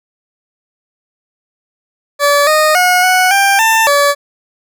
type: tone with pitch steps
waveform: 20% pulse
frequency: 575 / 617 / 725 / 738 / 792 / 893 / 572 Hz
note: D5 / D#5 / F#5 / F#5 / G5 / A5 / D5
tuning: -37 / -15 / -35 / -5 / +18 / +25 / -46 cents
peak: -3 dBFS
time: 2.19-4.15 s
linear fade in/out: 50 ms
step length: 280 ms
effects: none